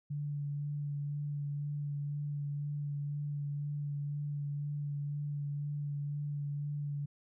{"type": "tone with vibrato", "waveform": "sine", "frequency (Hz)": 145, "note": "D3", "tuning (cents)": -22, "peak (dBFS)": -34, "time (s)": [0.1, 7.06], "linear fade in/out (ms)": 10, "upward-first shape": "sine", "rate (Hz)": 2, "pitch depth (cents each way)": 15, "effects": []}